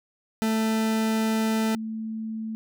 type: tone pair in turn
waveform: 40% pulse / sine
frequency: 220.9 / 220.9 Hz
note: A3 / A3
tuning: +7 / +7 cents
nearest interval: unison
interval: 0 cents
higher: neither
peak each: -21 / -29 dBFS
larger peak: first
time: 0.42-1.75 / 1.75-2.55 s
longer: first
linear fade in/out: 0 ms
effects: none